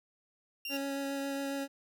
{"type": "tone", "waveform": "30% pulse", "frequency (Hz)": 2776, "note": "F7", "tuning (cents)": -11, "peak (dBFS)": -34, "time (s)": [0.65, 0.77], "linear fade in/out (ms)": 2}
{"type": "tone with vibrato", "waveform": "25% pulse", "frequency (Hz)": 276.8, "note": "C#4", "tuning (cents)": -2, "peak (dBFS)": -30, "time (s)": [0.69, 1.68], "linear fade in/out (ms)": 50, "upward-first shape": "sine", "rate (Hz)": 7.3, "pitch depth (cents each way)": 10}
{"effects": []}